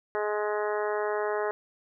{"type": "harmonic tone", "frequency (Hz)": 210, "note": "G#3", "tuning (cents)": 19, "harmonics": [2, 3, 4, 5, 6, 7, 8, 9], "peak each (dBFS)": [-29, -33, -35, -37, -39, -40, -41, -42], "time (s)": [0.15, 1.51], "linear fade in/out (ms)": 0, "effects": []}